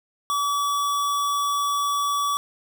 square tone, 1144 Hz, D6, 46 cents flat, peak -22 dBFS, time 0.3-2.37 s, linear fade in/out 0 ms, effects none

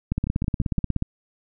two click trains, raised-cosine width 5 ms, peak -10 / -17 dBFS, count 16 / 4, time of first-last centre 0.12-1.024 / 0.27-0.788 s, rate 16.6 / 5.79 Hz, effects none

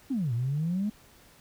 sine exponential two-way sweep, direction down then up, 290 to 113.2 to 217.3 Hz, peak -25 dBFS, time 0.1-0.9 s, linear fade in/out 10 ms, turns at 0.33 s, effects tanh soft clip ceiling -21 dBFS + pink hiss -57 dBFS RMS until 1.4 s

